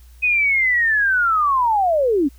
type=linear sweep; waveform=sine; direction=down; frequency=2525 to 255.4 Hz; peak=-14 dBFS; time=0.22-2.29 s; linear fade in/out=20 ms; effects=added 60 Hz sine -42 dBFS peak until 2.38 s + white hiss -56 dBFS RMS until 2.38 s